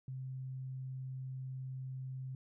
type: tone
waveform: sine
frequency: 130.81 Hz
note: C3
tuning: in tune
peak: -40 dBFS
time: 0.08-2.35 s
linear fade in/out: 2 ms
effects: none